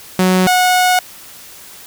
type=tone pair in turn; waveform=sawtooth; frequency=185 / 730.7 Hz; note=F#3 / F#5; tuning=0 / -22 cents; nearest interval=2 octaves; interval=2378 cents; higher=second; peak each=-6 dBFS; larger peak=neither; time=0.19-0.47 / 0.47-0.99 s; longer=second; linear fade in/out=2 ms; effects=white hiss -37 dBFS RMS until 1.86 s